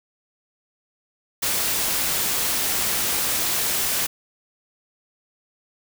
white noise, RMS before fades -23 dBFS, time 1.42-4.07 s, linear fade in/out 10 ms, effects none

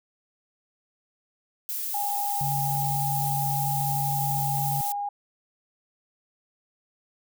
violet noise, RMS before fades -31 dBFS, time 1.69-4.92 s, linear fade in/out 0 ms
sine tone, 814 Hz, G#5, 35 cents flat, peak -27 dBFS, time 1.94-5.09 s, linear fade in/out 5 ms
sine tone with vibrato, 139.6 Hz, C#3, 13 cents sharp, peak -28 dBFS, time 2.41-4.81 s, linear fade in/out 0 ms, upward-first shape square, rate 20 Hz, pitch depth 29 cents each way
effects none

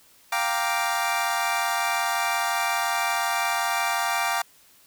25% pulse chord, G minor seventh, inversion third, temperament equal, 698.5 / 784 / 932.3 / 1174.7 Hz, F5 / G5 / Bb5 / D6, 0 / 0 / 0 / 0 cents, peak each -25 dBFS, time 0.32-4.42 s, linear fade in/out 5 ms, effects white hiss -56 dBFS RMS until 4.86 s

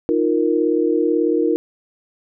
sine chord, Eb suspended second, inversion none, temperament equal, 311.1 / 349.2 / 466.2 Hz, Eb4 / F4 / Bb4, 0 / 0 / 0 cents, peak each -19 dBFS, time 0.09-1.56 s, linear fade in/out 0 ms, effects none

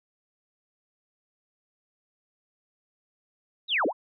sine linear two-way sweep, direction down then up, 3990 to 246.9 to 1095 Hz, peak -22 dBFS, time 3.68-3.93 s, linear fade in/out 50 ms, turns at 3.86 s, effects none

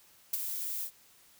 violet noise with ADSR envelope, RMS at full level -29 dBFS, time 0.33-0.91 s, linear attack 7 ms, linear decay 26 ms, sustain -7 dB, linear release 75 ms, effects white hiss -61 dBFS RMS until 1.39 s

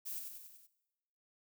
violet noise with echo, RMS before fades -42 dBFS, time 0.05-0.2 s, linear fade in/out 20 ms, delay 95 ms, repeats 5, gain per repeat -4 dB, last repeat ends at 0.675 s, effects noise-tail reverb RT60 1.0 s tail -18 dB re dry

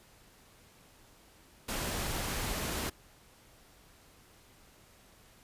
pink noise, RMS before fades -35 dBFS, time 1.68-2.9 s, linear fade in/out 10 ms, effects pink hiss -60 dBFS RMS until 5.43 s + resampled to 32000 Hz

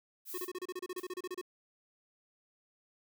violet noise, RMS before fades -43 dBFS, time 0.25-0.49 s, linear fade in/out 50 ms
square tone bursts, 364.9 Hz, F#4, 24 cents flat, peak -38 dBFS, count 16, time 0.34-1.414 s, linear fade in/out 5 ms, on 39 ms, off 30 ms
blue noise with exponential decay, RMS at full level -44 dBFS, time 0.98-1.1 s, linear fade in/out 1 ms, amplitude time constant 26 ms
effects none

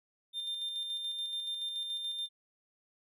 triangle tone with tremolo, 3600 Hz, A7, 39 cents sharp, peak -32 dBFS, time 0.33-2.29 s, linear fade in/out 50 ms, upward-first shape square, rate 7 Hz, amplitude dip 35%, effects none

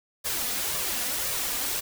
white noise with flanger, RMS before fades -29 dBFS, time 0.24-1.81 s, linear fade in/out 20 ms, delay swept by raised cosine 1.7 to 4.2 ms, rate 1.9 Hz, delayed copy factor +0.55, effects none

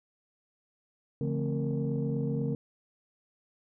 sine tone cluster, 142.1 / 170.3 / 218.3 / 262.3 / 463.1 Hz, C#3 / F3 / A3 / C4 / A#4, +43 / -43 / -13 / +4 / -11 cents, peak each -30 / -37 / -34 / -35 / -35 dBFS, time 1.21-2.55 s, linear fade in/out 2 ms, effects tanh soft clip ceiling -21 dBFS

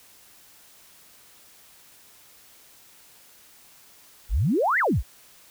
sine exponential two-way sweep, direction up then down, 38.89 to 2147 to 38.89 Hz, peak -19 dBFS, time 4.29-5.03 s, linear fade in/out 50 ms, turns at 4.79 s, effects white hiss -53 dBFS RMS until 5.5 s

